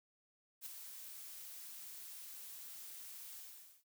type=noise with ADSR envelope; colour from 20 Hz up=blue; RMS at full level=-44 dBFS; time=0.61-3.84 s; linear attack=52 ms; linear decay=5 ms; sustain=-7 dB; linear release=470 ms; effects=none